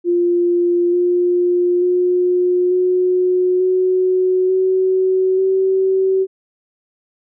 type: tone with pitch steps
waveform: sine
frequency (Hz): 349.2 / 354.3 / 359.4 / 364.7 / 370 / 375.3 / 380.8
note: F4 / F4 / F4 / F#4 / F#4 / F#4 / F#4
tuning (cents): 0 / +25 / +50 / -25 / 0 / +25 / +50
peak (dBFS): -12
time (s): 0.04-6.27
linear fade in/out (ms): 50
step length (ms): 890
effects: none